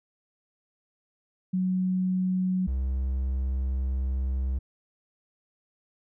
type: tone pair in turn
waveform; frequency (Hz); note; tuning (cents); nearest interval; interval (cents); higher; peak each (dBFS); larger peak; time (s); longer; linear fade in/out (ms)
sine / triangle; 185 / 65.41; F#3 / C2; 0 / 0; octave + tritone; 1800; first; -23; neither; 1.53-2.67 / 2.67-4.59; second; 10
effects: none